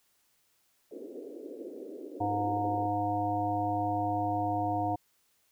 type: band-pass noise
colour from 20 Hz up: white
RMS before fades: -43 dBFS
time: 0.91-2.86 s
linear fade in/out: 2 ms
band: 270 to 500 Hz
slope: 48 dB/octave
type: harmonic tone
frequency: 102.8 Hz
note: G#2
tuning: 17 cents flat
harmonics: 1 / 3 / 5 / 7 / 9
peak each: -36 / -34 / -41 / -30 / -37 dBFS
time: 2.2-4.96 s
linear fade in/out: 10 ms
effects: white hiss -71 dBFS RMS until 5.51 s